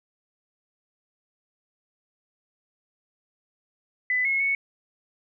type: tone with pitch steps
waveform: sine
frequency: 2002 / 2175 / 2213 Hz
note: B6 / C#7 / C#7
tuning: +23 / -33 / -3 cents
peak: -21 dBFS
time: 4.1-4.55 s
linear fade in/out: 2 ms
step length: 150 ms
effects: none